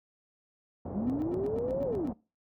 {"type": "low-pass noise", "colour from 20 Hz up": "pink", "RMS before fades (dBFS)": -37, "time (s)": [0.85, 2.13], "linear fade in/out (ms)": 5, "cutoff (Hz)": 750, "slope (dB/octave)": 24}
{"type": "linear two-way sweep", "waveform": "sine", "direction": "up then down", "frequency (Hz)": [185.9, 566, 185.9], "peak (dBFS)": -29, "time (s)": [0.93, 2.14], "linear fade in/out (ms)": 50, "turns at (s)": 1.83}
{"type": "tone bursts", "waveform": "triangle", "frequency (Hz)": 261.6, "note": "C4", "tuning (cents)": 0, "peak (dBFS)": -32, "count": 9, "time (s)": [1.07, 2.074], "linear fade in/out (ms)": 0, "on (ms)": 28, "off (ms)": 94}
{"effects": ["noise-tail reverb RT60 0.3 s tail -22 dB re dry", "high-pass 80 Hz 12 dB/octave"]}